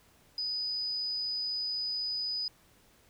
sine tone, 4978 Hz, D#8, in tune, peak -31 dBFS, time 0.38-2.48 s, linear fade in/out 2 ms, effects pink hiss -63 dBFS RMS until 3.09 s

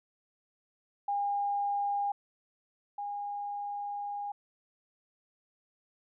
sine tone pair in turn, 810 / 815.6 Hz, G#5 / G#5, -43 / -32 cents, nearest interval unison, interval 11 cents, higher second, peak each -28 / -34 dBFS, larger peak first, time 1.08-2.12 / 2.98-4.32 s, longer second, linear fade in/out 5 ms, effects none

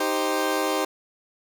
20% pulse chord, C minor, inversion first, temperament equal, 311.1 / 392 / 523.3 Hz, Eb4 / G4 / C5, 0 / 0 / 0 cents, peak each -22 dBFS, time 0-0.85 s, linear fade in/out 5 ms, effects none

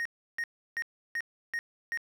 triangle tone bursts, 1862 Hz, A#6, 2 cents flat, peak -28 dBFS, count 6, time 0-1.974 s, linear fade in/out 0 ms, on 54 ms, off 330 ms, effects none

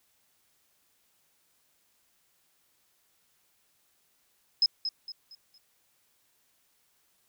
sine tone with echo, 5120 Hz, D#8, 49 cents sharp, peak -19 dBFS, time 4.62-4.66 s, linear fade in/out 2 ms, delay 230 ms, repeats 4, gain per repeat -9 dB, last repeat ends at 5.58 s, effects white hiss -70 dBFS RMS until 7.28 s

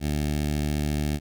15% pulse tone with notch filter, 74.3 Hz, D2, 21 cents sharp, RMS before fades -26 dBFS, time 0-1.2 s, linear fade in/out 50 ms, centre 1100 Hz, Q 0.87, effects none

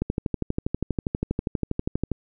click train, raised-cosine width 3 ms, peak -11 dBFS, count 27, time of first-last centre 0.02-2.117 s, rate 12.4 Hz, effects none

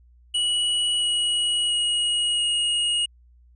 square tone with pitch steps, 2929 / 2910 / 2892 / 2874 Hz, F#7 / F#7 / F#7 / F7, -18 / -29 / -40 / +49 cents, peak -21 dBFS, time 0.34-3.06 s, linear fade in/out 10 ms, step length 680 ms, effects added 60 Hz sine -51 dBFS peak until 3.55 s + resampled to 24000 Hz

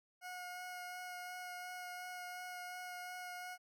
20% pulse tone with vibrato, 723 Hz, F#5, 40 cents flat, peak -40 dBFS, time 0.21-3.58 s, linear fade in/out 50 ms, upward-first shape sine, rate 2.8 Hz, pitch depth 11 cents each way, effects none

